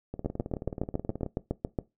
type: two click trains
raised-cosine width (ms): 2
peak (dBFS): -22 / -15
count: 22 / 12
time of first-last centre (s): 0.14-1.263 / 0.26-1.788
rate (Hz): 18.7 / 7.2
effects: noise-tail reverb RT60 0.2 s tail -19 dB re dry